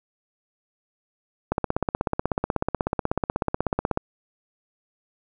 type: click train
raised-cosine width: 1 ms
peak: -8 dBFS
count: 41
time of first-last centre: 1.52-3.974 s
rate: 16.3 Hz
effects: none